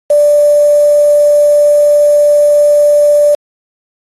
sine tone with quantisation, 587.3 Hz, D5, in tune, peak -4 dBFS, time 0.1-3.35 s, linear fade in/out 5 ms, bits 4, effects AAC 32 kbps

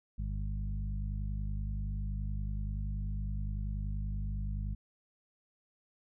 harmonic tone with a mistuned harmonic, 51 Hz, G#1, 31 cents flat, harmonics 1 / 2 / 3 / 4, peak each -34 / -40 / -44 / -46 dBFS, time 0.18-4.75 s, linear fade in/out 10 ms, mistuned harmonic 1, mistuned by +29 cents, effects none

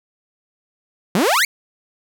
sawtooth exponential sweep, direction up, 164.81 to 2364 Hz, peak -10 dBFS, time 1.15-1.45 s, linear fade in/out 2 ms, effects none

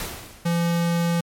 pink noise with exponential decay, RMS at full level -28 dBFS, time 0-0.79 s, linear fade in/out 1 ms, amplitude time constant 170 ms
square tone, 170.3 Hz, F3, 43 cents flat, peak -20 dBFS, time 0.45-1.21 s, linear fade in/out 10 ms
effects MP3 64 kbps

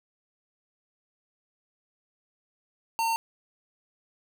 square tone, 910 Hz, A#5, 42 cents flat, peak -25 dBFS, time 2.99-3.16 s, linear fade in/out 0 ms, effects none

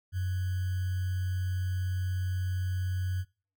sine tone with sample-and-hold, 92 Hz, F#2, 9 cents flat, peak -28 dBFS, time 0.12-3.25 s, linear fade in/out 50 ms, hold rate 1575 Hz, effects noise-tail reverb RT60 0.4 s tail -24 dB re dry

